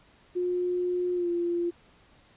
sine tone with pitch glide, 358 to 345.6 Hz, F4 to F4, +43 to -18 cents, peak -25 dBFS, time 0.35-1.71 s, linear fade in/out 20 ms, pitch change -61 cents, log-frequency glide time 1.14-1.29 s, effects pink hiss -59 dBFS RMS until 2.36 s + resampled to 8000 Hz

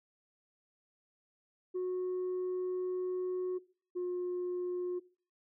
sine tone pair in turn, 366.2 / 358.5 Hz, F#4 / F4, -18 / +45 cents, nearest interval unison, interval 37 cents, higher first, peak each -30 / -31 dBFS, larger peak first, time 1.74-3.59 / 3.95-5 s, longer first, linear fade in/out 20 ms, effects noise-tail reverb RT60 0.4 s tail -20 dB re dry + tanh soft clip ceiling -31 dBFS

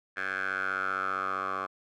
10% pulse tone with band-pass filter sweep, 95.3 Hz, G2, 48 cents flat, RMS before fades -32 dBFS, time 0.16-1.67 s, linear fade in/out 20 ms, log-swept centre 1700 to 1100 Hz, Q 6.5, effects none

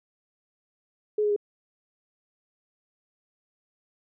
sine tone with pitch steps, 422.8 / 417 / 411.2 Hz, G#4 / G#4 / G#4, +31 / +7 / -17 cents, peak -21 dBFS, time 1.18-1.363 s, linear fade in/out 5 ms, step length 61 ms, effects none

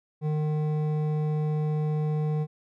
sine tone with hard clipping, 152.5 Hz, D#3, 34 cents flat, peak -26 dBFS, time 0.21-2.47 s, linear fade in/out 50 ms, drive 10 dB, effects none

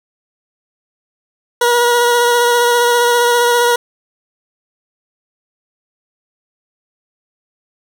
20% pulse tone with vibrato, 479.7 Hz, A#4, 50 cents sharp, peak -5 dBFS, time 1.61-3.76 s, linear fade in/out 5 ms, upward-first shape sine, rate 15 Hz, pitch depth 17 cents each way, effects none

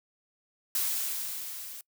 blue noise with level ramp, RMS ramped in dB -28 to -43 dBFS, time 0.75-1.81 s, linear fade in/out 2 ms, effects noise-tail reverb RT60 0.1 s tail -24 dB re dry

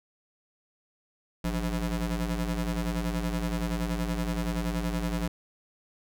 30% pulse ring-modulated tone, 115 Hz, A#2, 23 cents flat, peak -22 dBFS, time 1.44-5.28 s, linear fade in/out 5 ms, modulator 62.8 Hz, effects none

